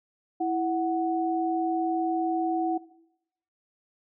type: tone pair together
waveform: sine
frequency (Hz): 329.6 / 740.8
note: E4 / F#5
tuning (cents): 0 / +2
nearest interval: octave + major second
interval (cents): 1402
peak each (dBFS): -27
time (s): 0.4-2.78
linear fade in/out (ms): 10
effects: noise-tail reverb RT60 0.8 s tail -18 dB re dry